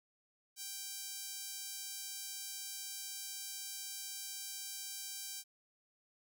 sawtooth tone with high-pass filter, 784 Hz, G5, in tune, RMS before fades -45 dBFS, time 0.56-5.44 s, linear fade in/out 50 ms, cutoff 5700 Hz, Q 0.97, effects none

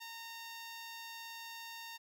10% pulse tone, 919 Hz, A#5, 25 cents flat, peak -37 dBFS, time 0-1.98 s, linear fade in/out 20 ms, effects none

